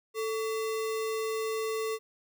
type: tone with sample-and-hold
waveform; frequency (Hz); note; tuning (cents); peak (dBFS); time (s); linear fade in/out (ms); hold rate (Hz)
sine; 441.1; A4; +4; -29; 0.14-1.99; 50; 1575
effects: none